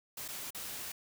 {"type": "noise with dropouts", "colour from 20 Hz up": "white", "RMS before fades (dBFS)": -42, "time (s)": [0.17, 0.92], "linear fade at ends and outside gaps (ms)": 5, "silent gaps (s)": [[0.28, 0.285], [0.506, 0.546]], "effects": []}